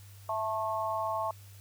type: chord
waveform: sine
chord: A major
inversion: second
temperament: equal with one note detuned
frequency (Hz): 659.3 / 880 / 1087.8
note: E5 / A5 / C#6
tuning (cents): 0 / 0 / -33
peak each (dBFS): -34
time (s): 0.29-1.31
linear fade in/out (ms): 2
effects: added 99 Hz sine -49 dBFS peak until 1.6 s + white hiss -58 dBFS RMS until 1.6 s